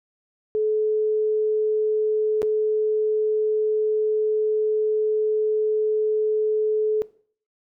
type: tone with dropouts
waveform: sine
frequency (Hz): 430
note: A4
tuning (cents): -40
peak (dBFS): -19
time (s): 0.55-7.02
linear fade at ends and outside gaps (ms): 0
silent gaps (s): 2.419-2.429
effects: noise-tail reverb RT60 0.5 s tail -19 dB re dry